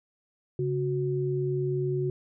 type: tone pair together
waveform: sine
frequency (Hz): 138.2 / 367.4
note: C#3 / F#4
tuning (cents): -5 / -12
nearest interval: octave + perfect fourth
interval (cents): 1693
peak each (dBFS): -28 / -28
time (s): 0.59-2.1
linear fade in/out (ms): 2
effects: none